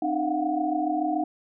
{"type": "tone cluster", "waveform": "sine", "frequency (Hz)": [264.1, 306.1, 688, 722, 749], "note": ["C4", "D#4", "F5", "F#5", "F#5"], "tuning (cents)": [16, -28, -26, -43, 21], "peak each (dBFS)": [-35, -26, -33, -28, -33], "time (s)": [0.02, 1.24], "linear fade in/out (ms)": 5, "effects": []}